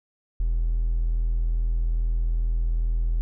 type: tone with hard clipping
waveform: triangle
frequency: 41.2 Hz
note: E1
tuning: in tune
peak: -20 dBFS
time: 0.4-3.21 s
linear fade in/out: 0 ms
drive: 2 dB
effects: none